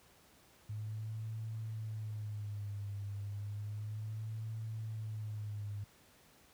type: tone with vibrato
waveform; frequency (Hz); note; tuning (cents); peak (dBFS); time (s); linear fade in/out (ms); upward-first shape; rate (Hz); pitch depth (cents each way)
sine; 105.8; G#2; +33; -38; 0.69-5.84; 5; sine; 0.32; 82
effects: pink hiss -64 dBFS RMS until 6.53 s + high-pass 60 Hz 12 dB/octave